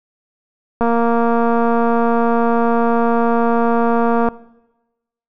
click train, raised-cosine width 1 ms, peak -4 dBFS, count 811, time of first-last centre 0.81-4.286 s, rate 233 Hz, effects noise-tail reverb RT60 1.0 s tail -20 dB re dry

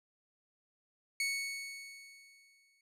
sawtooth tone with exponential decay, 2217 Hz, C#7, in tune, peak -27 dBFS, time 1.2-2.81 s, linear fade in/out 2 ms, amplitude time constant 350 ms, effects low-pass 12000 Hz 12 dB/octave

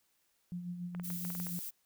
sine tone with tremolo, 176.4 Hz, F3, 18 cents sharp, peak -36 dBFS, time 0.52-1.59 s, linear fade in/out 0 ms, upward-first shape sine, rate 7 Hz, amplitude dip 50%
clicks, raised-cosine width 0.5 ms, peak -32 dBFS, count 8, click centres 0.949 / 0.998 / 1.103 / 1.25 / 1.303 / 1.351 / 1.4 / 1.468 s
violet noise, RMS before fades -42 dBFS, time 1.03-1.71 s, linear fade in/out 20 ms
effects white hiss -75 dBFS RMS until 1.85 s

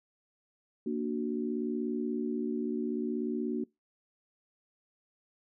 sine chord, Bb augmented, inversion none, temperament equal, 233.1 / 293.7 / 370 Hz, Bb3 / D4 / F#4, 0 / 0 / 0 cents, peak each -33 / -35 / -35 dBFS, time 0.86-3.64 s, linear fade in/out 5 ms, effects noise-tail reverb RT60 0.2 s tail -24 dB re dry

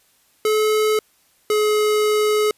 square tone pair in turn, 430 / 424.1 Hz, A4 / G#4, -40 / +36 cents, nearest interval unison, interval 24 cents, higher first, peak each -16 dBFS, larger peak neither, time 0.45-0.99 / 1.5-2.51 s, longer second, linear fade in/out 2 ms, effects white hiss -59 dBFS RMS until 2.57 s + resampled to 32000 Hz

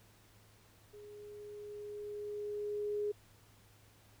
sine tone with level ramp, 415.3 Hz, G#4, in tune, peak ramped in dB -50 to -32 dBFS, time 0.93-3.12 s, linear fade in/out 10 ms, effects added 105 Hz sine -65 dBFS peak until 4.2 s + pink hiss -65 dBFS RMS until 4.2 s

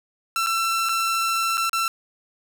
sawtooth tone with dropouts, 1343 Hz, E6, 32 cents sharp, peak -17 dBFS, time 0.36-1.88 s, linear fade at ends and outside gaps 1 ms, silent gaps 0.463-0.469 / 0.888-0.892 / 1.572-1.578 / 1.695-1.731 s, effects none

